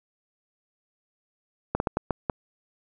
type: slowing click train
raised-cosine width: 1 ms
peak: -10 dBFS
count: 6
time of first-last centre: 1.75-2.298 s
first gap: 51 ms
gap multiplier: 1.39
effects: none